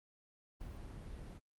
brown noise with ADSR envelope, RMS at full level -44 dBFS, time 0.6-1.4 s, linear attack 16 ms, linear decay 4 ms, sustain -4 dB, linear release 41 ms, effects Opus 24 kbps

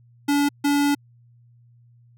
square tone bursts at uneven times, 286.7 Hz, D4, 42 cents flat, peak -18 dBFS, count 2, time 0.28-0.49 / 0.64-0.95 s, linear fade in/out 10 ms, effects added 119 Hz sine -51 dBFS peak until 2.17 s

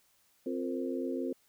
harmonic tone with a mistuned harmonic, 87.31 Hz, F2, in tune, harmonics 3 / 4 / 5 / 6, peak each -35 / -37 / -39 / -41 dBFS, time 0.46-1.33 s, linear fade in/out 5 ms, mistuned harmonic 5, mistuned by +88 cents, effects white hiss -69 dBFS RMS until 1.48 s

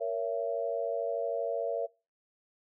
sine chord, A# diminished, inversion none, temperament just, 466.2 / 559.4 / 671.3 Hz, A#4 / C#5 / E5, 0 / +16 / +31 cents, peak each -34 dBFS, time 0-1.87 s, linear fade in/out 20 ms, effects noise-tail reverb RT60 0.3 s tail -23 dB re dry

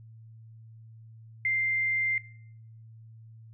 sine tone, 2093 Hz, C7, in tune, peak -24 dBFS, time 1.45-2.18 s, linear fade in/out 2 ms, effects noise-tail reverb RT60 0.7 s tail -21 dB re dry + added 112 Hz sine -47 dBFS peak until 3.53 s

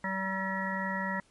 harmonic tone, 191.6 Hz, G3, 39 cents flat, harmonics 1 / 3 / 5 / 7 / 9 / 10, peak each -35 / -40 / -36 / -41 / -41 / -35 dBFS, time 0.04-1.2 s, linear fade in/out 2 ms, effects pink hiss -65 dBFS RMS until 1.3 s + MP3 48 kbps

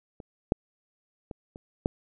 clicks, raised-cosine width 2 ms, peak -28 / -8 / -24 / -29 / -11 dBFS, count 5, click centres 0.202 / 0.521 / 1.312 / 1.559 / 1.859 s, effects none

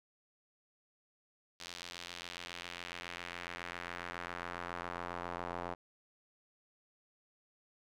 square tone with band-pass filter sweep, 43.65 Hz, F1, in tune, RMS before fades -44 dBFS, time 1.59-5.75 s, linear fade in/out 20 ms, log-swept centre 4400 to 860 Hz, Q 1.3, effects none

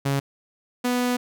sawtooth tone pair in turn, 138.59 / 246.9 Hz, C#3 / B3, 0 / 0 cents, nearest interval minor seventh, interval 1000 cents, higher second, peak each -17 dBFS, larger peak neither, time 0.05-0.2 / 0.84-1.17 s, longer second, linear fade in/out 10 ms, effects none

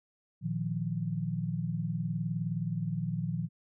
sine chord, Bb suspended fourth, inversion none, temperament just, 116.54 / 155.39 / 174.81 Hz, Bb2 / Eb3 / F3, 0 / -2 / +2 cents, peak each -36 / -34 / -34 dBFS, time 0.41-3.49 s, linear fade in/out 50 ms, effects none

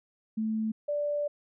sine tone pair in turn, 219.3 / 585.5 Hz, A3 / D5, -6 / -5 cents, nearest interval octave + perfect fourth, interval 1701 cents, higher second, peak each -27 dBFS, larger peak neither, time 0.37-0.72 / 0.88-1.28 s, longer second, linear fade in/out 10 ms, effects none

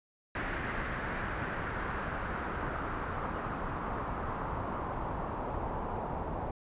pink noise with low-pass filter sweep, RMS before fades -36 dBFS, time 0.35-6.51 s, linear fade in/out 2 ms, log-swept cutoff 1800 to 850 Hz, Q 2.3, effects resampled to 8000 Hz

